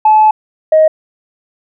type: tone pair in turn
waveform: sine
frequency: 862 / 627.5 Hz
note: A5 / D#5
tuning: -36 / +15 cents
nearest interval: perfect fourth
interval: 549 cents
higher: first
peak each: -3 dBFS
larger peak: neither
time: 0.05-0.31 / 0.72-0.88 s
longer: first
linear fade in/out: 5 ms
effects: tanh soft clip ceiling 0 dBFS